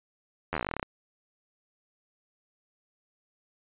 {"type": "slowing click train", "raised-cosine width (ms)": 0.5, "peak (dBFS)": -15, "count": 16, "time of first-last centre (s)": [0.53, 0.829], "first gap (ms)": 11, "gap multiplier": 1.08, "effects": ["resampled to 8000 Hz"]}